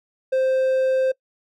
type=tone; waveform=triangle; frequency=523.3 Hz; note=C5; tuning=in tune; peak=-15 dBFS; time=0.32-1.12 s; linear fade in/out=10 ms; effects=noise-tail reverb RT60 0.1 s tail -23 dB re dry